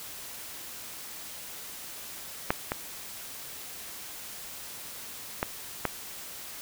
clicks, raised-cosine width 0.5 ms, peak -8 / -13 / -11 / -10 dBFS, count 4, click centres 2.505 / 2.719 / 5.429 / 5.853 s, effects white hiss -42 dBFS RMS until 6.61 s

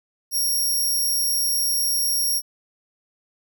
10% pulse tone, 5588 Hz, F8, in tune, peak -14 dBFS, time 0.31-2.42 s, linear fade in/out 50 ms, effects none

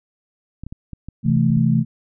clicks, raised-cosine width 5 ms, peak -20 dBFS, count 10, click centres 0.636 / 0.666 / 0.725 / 0.933 / 1.086 / 1.26 / 1.298 / 1.368 / 1.503 / 1.571 s
sine chord, A minor, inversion first, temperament equal, 130.81 / 164.81 / 220 Hz, C3 / E3 / A3, 0 / 0 / 0 cents, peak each -18 dBFS, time 1.23-1.85 s, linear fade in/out 50 ms
effects none

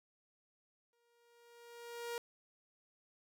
sawtooth tone with exponential growth, 472.2 Hz, A#4, 22 cents sharp, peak -34 dBFS, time 0.93-2.18 s, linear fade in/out 1 ms, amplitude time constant 270 ms, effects none

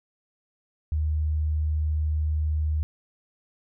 sine tone, 76.8 Hz, D#2, 22 cents flat, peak -22 dBFS, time 0.92-2.83 s, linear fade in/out 0 ms, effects none

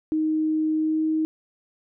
sine tone with pitch glide, 312.3 to 314.7 Hz, D#4 to D#4, +7 to +20 cents, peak -20 dBFS, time 0.12-1.25 s, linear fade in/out 0 ms, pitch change +13 cents, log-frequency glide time 0.76-1.04 s, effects none

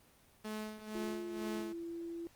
sawtooth tone with tremolo, 215 Hz, A3, 40 cents flat, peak -34 dBFS, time 0.44-1.73 s, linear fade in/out 10 ms, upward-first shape sine, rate 2.1 Hz, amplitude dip 70%
sine tone with pitch glide, 349.3 to 337 Hz, F4 to E4, 0 to +38 cents, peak -40 dBFS, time 0.95-2.27 s, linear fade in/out 0 ms, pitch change -62 cents, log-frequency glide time 1.19-1.65 s
effects pink hiss -65 dBFS RMS until 2.35 s + Opus 24 kbps

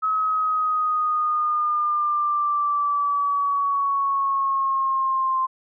sine linear sweep, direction down, 1283 to 1046.5 Hz, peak -19 dBFS, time 0.02-5.47 s, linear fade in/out 20 ms, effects none

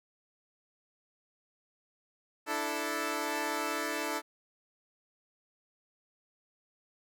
10% pulse chord, D suspended second, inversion none, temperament equal, 293.7 / 329.6 / 440 Hz, D4 / E4 / A4, 0 / 0 / 0 cents, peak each -28 dBFS, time 2.46-4.22 s, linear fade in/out 50 ms, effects none

